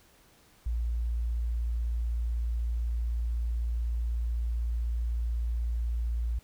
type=tone; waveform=sine; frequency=58 Hz; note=A#1; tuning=8 cents flat; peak=-27 dBFS; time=0.66-6.39 s; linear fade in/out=5 ms; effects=pink hiss -61 dBFS RMS until 6.43 s